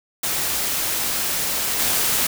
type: noise with level steps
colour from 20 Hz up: white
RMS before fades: -23 / -20 dBFS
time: 0.23-2.27 s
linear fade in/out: 5 ms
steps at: 1.79 s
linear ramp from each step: 5 ms
effects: none